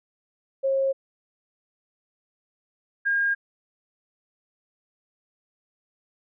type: tone pair in turn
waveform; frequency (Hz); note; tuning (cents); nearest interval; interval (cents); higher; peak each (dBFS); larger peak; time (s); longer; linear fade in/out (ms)
sine; 540 / 1618.2; C#5 / G#6; -45 / -45; octave + perfect fifth; 1900; second; -20; neither; 0.63-0.93 / 3.05-3.35; neither; 20
effects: none